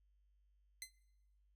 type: tone with exponential decay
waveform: 10% pulse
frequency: 2057 Hz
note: C7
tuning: 30 cents flat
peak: -32 dBFS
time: 0.82-0.92 s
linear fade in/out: 1 ms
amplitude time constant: 21 ms
effects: noise-tail reverb RT60 1.0 s tail -22 dB re dry + added 50 Hz sine -70 dBFS peak until 1.55 s